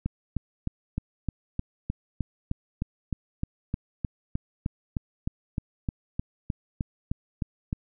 click train, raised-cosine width 5 ms, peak -15 dBFS, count 26, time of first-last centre 0.06-7.729 s, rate 3.26 Hz, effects none

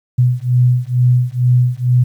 sine beating tone pair, 123.2 / 125.4 Hz, B2 / B2, -4 / +27 cents, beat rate 2.2 Hz, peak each -13 dBFS, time 0.18-2.04 s, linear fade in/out 10 ms, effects 8-bit

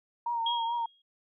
sine tone with vibrato, 932.3 Hz, A#5, in tune, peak -28 dBFS, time 0.26-0.86 s, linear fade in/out 5 ms, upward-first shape triangle, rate 4.6 Hz, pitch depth 48 cents each way
sine tone with exponential decay, 3275 Hz, G#7, 25 cents flat, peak -27 dBFS, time 0.46-1.02 s, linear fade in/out 5 ms, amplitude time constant 120 ms
effects none

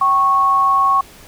sine tone pair together, 773.6 / 1101 Hz, G5 / C#6, -23 / -12 cents, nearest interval tritone, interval 611 cents, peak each -21 / -11 dBFS, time 0.01-1.01 s, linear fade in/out 5 ms, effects pink hiss -42 dBFS RMS until 1.27 s

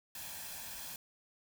white noise with comb filter, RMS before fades -45 dBFS, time 0.15-0.96 s, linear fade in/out 2 ms, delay 1.2 ms, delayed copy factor +0.55, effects none

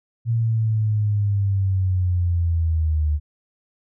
sine linear sweep, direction down, 116.54 to 74 Hz, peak -17 dBFS, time 0.25-3.2 s, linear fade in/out 50 ms, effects none

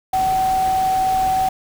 sine tone in noise, 757 Hz, F#5, 39 cents sharp, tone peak -15 dBFS, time 0.13-1.49 s, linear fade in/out 5 ms, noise pink, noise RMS -31 dBFS, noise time 0.13-1.49 s, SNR +13 dB, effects none

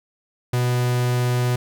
45% pulse tone, 123.47 Hz, B2, in tune, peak -18 dBFS, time 0.53-1.56 s, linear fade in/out 5 ms, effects 10-bit

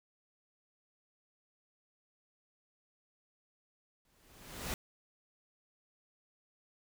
pink noise with exponential growth, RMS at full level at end -36 dBFS, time 4.05-4.74 s, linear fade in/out 1 ms, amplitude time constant 150 ms, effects none

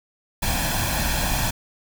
pink noise with comb filter, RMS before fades -23 dBFS, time 0.42-1.51 s, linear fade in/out 10 ms, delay 1.2 ms, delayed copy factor +0.7, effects none

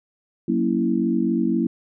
sine chord, F# dominant seventh, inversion none, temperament equal, 185 / 233.1 / 277.2 / 329.6 Hz, F#3 / A#3 / C#4 / E4, 0 / 0 / 0 / 0 cents, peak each -25 / -22 / -26 / -23 dBFS, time 0.48-1.67 s, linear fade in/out 5 ms, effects none

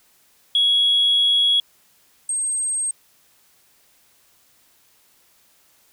sine tone pair in turn, 3336 / 8406 Hz, G#7 / C9, +7 / +7 cents, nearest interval octave + major third, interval 1600 cents, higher second, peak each -13 / -20 dBFS, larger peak first, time 0.55-1.6 / 2.29-2.91 s, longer first, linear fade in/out 2 ms, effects tanh soft clip ceiling -10 dBFS + white hiss -58 dBFS RMS until 5.92 s

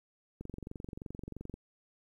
click train, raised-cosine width 3 ms, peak -29 dBFS, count 27, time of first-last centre 0.41-1.54 s, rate 23 Hz, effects 11-bit

